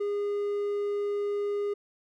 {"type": "tone", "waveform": "triangle", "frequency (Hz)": 408.8, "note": "G#4", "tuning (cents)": -27, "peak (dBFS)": -25, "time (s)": [0, 1.74], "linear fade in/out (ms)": 10, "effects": []}